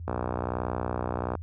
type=click train; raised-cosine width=1 ms; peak=-15 dBFS; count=79; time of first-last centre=0.08-1.352 s; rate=61.3 Hz; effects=added 85 Hz sine -34 dBFS peak until 1.42 s + high-pass 60 Hz 12 dB/octave